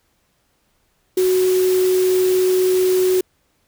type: tone in noise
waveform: sine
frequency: 370 Hz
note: F#4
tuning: in tune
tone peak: -13 dBFS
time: 1.17-3.21 s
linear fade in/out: 5 ms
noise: white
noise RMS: -29 dBFS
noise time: 1.17-3.21 s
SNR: +13 dB
effects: pink hiss -64 dBFS RMS until 3.67 s